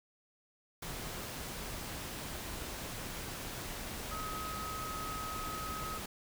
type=tone in noise; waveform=sine; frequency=1270 Hz; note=D#6; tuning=35 cents sharp; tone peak=-40 dBFS; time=4.11-5.98 s; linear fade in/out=5 ms; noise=pink; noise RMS=-42 dBFS; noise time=0.82-6.06 s; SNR=-1 dB; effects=none